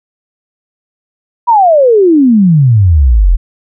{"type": "exponential sweep", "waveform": "sine", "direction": "down", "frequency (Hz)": [987.8, 38.89], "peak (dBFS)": -3, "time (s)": [1.47, 3.37], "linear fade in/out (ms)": 20, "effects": []}